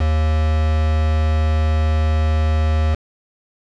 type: tone with quantisation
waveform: triangle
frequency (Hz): 77.78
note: D#2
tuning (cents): 0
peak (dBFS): -12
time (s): 0-2.95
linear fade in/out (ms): 10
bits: 4
effects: low-pass 4000 Hz 12 dB/octave